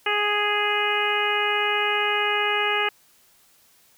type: harmonic tone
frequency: 415.3 Hz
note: G#4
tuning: in tune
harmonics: 1 / 2 / 3 / 4 / 5 / 6 / 7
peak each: -28 / -28 / -28 / -28 / -28 / -28 / -28 dBFS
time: 0.06-2.89 s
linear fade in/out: 5 ms
effects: white hiss -58 dBFS RMS until 3.97 s